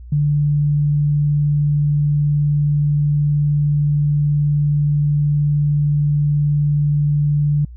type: tone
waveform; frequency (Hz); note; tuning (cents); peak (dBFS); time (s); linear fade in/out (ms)
sine; 146.83; D3; 0; -13; 0.12-7.65; 5
effects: added 60 Hz sine -33 dBFS peak until 7.76 s